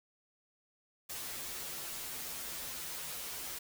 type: noise with comb filter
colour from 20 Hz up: white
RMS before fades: -42 dBFS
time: 1.09-3.59 s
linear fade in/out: 10 ms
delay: 10 ms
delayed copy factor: -0.95
effects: none